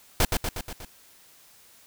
pink noise with echo, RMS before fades -20 dBFS, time 0.2-0.25 s, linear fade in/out 2 ms, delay 120 ms, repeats 5, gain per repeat -4 dB, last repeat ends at 0.85 s, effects white hiss -55 dBFS RMS until 1.86 s

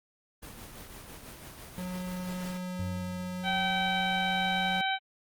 pink noise with tremolo, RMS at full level -44 dBFS, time 0.42-2.58 s, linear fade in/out 10 ms, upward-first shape sine, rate 6 Hz, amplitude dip 35%
square tone with pitch glide, 182 to 183.27 Hz, F#3 to F#3, -28 to -16 cents, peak -35 dBFS, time 1.78-4.81 s, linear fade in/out 0 ms, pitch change +12 cents, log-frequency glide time 3.33-3.59 s
triangle tone with exponential decay, 94.3 Hz, F#2, 33 cents sharp, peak -29 dBFS, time 2.79-4.04 s, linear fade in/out 5 ms, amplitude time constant 270 ms
harmonic tone, 770 Hz, G5, 31 cents flat, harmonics 1 / 2 / 3 / 4 / 5, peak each -30 / -33 / -35 / -36 / -37 dBFS, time 3.43-4.99 s, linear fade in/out 50 ms
effects Opus 24 kbps

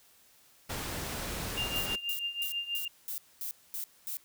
pink noise, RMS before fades -37 dBFS, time 0.69-1.96 s, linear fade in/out 10 ms
sine tone with tremolo, 2800 Hz, F7, 4 cents sharp, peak -29 dBFS, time 1.57-2.88 s, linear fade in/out 5 ms, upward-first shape triangle, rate 6.2 Hz, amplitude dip 85%
violet noise bursts, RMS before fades -37 dBFS, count 8, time 1.76-4.17 s, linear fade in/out 0 ms, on 100 ms, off 230 ms
effects white hiss -62 dBFS RMS until 4.24 s

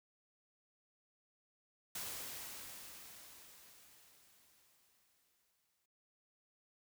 white noise with exponential decay, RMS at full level -43 dBFS, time 1.95-5.86 s, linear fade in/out 5 ms, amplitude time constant 850 ms, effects noise-tail reverb RT60 0.1 s tail -20 dB re dry

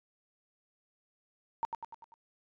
sine tone with echo, 919 Hz, A#5, 25 cents flat, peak -28 dBFS, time 1.63-1.65 s, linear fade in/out 0 ms, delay 98 ms, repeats 5, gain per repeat -5 dB, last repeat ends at 2.14 s, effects resampled to 16000 Hz

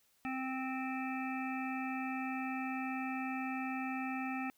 harmonic tone, 261.6 Hz, C4, in tune, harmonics 1 / 3 / 5 / 7 / 9 / 10, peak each -38 / -42 / -46 / -47 / -47 / -47 dBFS, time 0.25-4.5 s, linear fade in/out 0 ms, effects white hiss -72 dBFS RMS until 4.57 s

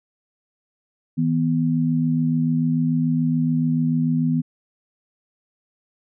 sine tone pair together, 159.98 / 246.9 Hz, D#3 / B3, +48 / 0 cents, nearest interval minor sixth, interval 752 cents, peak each -20 dBFS, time 1.17-4.42 s, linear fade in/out 20 ms, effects none

